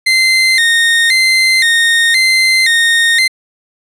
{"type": "tone with vibrato", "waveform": "30% pulse", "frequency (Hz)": 1957, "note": "B6", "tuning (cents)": -16, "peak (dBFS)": -5, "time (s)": [0.06, 3.28], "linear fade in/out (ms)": 10, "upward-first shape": "square", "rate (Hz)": 0.96, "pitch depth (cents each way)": 100, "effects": ["low-pass 10000 Hz 12 dB/octave"]}